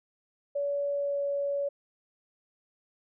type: tone with pitch glide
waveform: sine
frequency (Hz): 569 to 565.1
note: C#5 to C#5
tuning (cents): +45 to +33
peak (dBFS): -27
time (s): 0.55-1.69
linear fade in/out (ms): 10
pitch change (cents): -12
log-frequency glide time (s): 0.92-1.23
effects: none